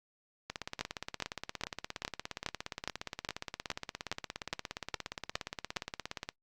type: two click trains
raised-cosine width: 0.2 ms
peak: -15 / -20 dBFS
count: 13 / 100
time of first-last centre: 0.81-5.769 / 0.5-6.289 s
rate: 2.42 / 17.1 Hz
effects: noise-tail reverb RT60 0.1 s tail -21 dB re dry + Opus 48 kbps